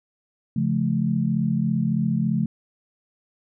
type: chord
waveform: sine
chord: Db augmented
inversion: none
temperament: just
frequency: 138.59 / 173.24 / 216.5 Hz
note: Db3 / F3 / A3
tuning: 0 / -14 / -28 cents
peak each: -25 / -24 / -23 dBFS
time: 0.56-2.46 s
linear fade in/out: 5 ms
effects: none